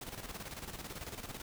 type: noise with tremolo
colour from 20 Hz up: pink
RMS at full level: -43 dBFS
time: 0.01-1.42 s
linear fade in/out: 5 ms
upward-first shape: square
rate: 18 Hz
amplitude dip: 60%
effects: none